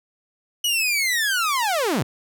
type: linear sweep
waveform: sawtooth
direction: down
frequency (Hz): 2960 to 95.2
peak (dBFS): -16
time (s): 0.64-2.03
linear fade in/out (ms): 5
effects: none